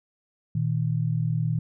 sine tone pair together, 118.44 / 158.1 Hz, A#2 / D#3, +28 / +28 cents, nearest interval perfect fourth, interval 500 cents, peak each -25 dBFS, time 0.55-1.59 s, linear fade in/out 5 ms, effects none

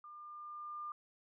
sine tone with level ramp, 1200 Hz, D6, 37 cents sharp, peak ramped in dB -50 to -40 dBFS, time 0.04-0.92 s, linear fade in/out 2 ms, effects none

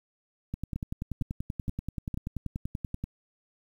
two click trains, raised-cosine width 5 ms, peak -20 / -20 dBFS, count 4 / 27, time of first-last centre 0.76-2.142 / 0.54-3.04 s, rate 2.17 / 10.4 Hz, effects 9-bit

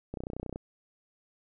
click train, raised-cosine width 2 ms, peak -23 dBFS, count 14, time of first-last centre 0.14-0.559 s, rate 31 Hz, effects none

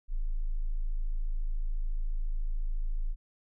sine tone, 27.04 Hz, A0, 29 cents flat, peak -27 dBFS, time 0.08-3.16 s, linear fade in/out 50 ms, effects none

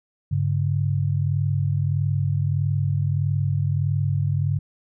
sine tone pair together, 100.4 / 141.99 Hz, G2 / C#3, +42 / +42 cents, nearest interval tritone, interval 600 cents, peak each -22 dBFS, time 0.31-4.59 s, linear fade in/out 10 ms, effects none

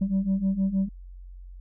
sine beating tone pair, 189.1 / 195.5 Hz, F#3 / G3, +38 / -4 cents, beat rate 6.4 Hz, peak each -25 / -22 dBFS, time 0.01-0.89 s, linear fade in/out 10 ms, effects tanh soft clip ceiling -19 dBFS + added 45 Hz sine -40 dBFS peak until 1.6 s

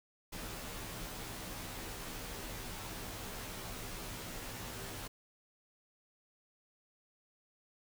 pink noise with comb filter, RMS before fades -44 dBFS, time 0.32-5.08 s, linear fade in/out 10 ms, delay 14 ms, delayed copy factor -0.85, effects none

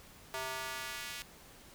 square tone with high-pass filter sweep, 130.81 Hz, C3, in tune, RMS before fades -41 dBFS, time 0.34-1.22 s, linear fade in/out 0 ms, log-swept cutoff 720 to 2400 Hz, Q 0.94, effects pink hiss -56 dBFS RMS until 1.74 s

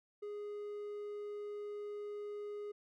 triangle tone, 414.1 Hz, G#4, 5 cents flat, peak -39 dBFS, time 0.22-2.72 s, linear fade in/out 10 ms, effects none

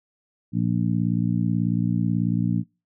harmonic tone, 58.27 Hz, A#1, in tune, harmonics 2 / 3 / 4 / 5, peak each -25 / -23 / -26 / -30 dBFS, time 0.52-2.64 s, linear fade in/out 50 ms, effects noise-tail reverb RT60 0.3 s tail -26 dB re dry

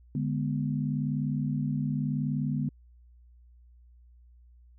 sine chord, G# diminished, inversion second, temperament equal, 146.83 / 207.7 / 246.9 Hz, D3 / G#3 / B3, 0 / 0 / 0 cents, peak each -29 / -33 / -32 dBFS, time 0.15-2.69 s, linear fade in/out 2 ms, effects added 60 Hz sine -53 dBFS peak until 4.78 s

